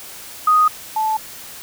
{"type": "tone pair in turn", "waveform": "sine", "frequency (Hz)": [1244.5, 872.6], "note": ["D#6", "A5"], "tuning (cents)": [0, -15], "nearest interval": "tritone", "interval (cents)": 615, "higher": "first", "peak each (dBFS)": [-10, -16], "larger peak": "first", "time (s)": [[0.47, 0.68], [0.96, 1.17]], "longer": "neither", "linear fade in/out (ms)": 5, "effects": ["white hiss -36 dBFS RMS until 1.62 s"]}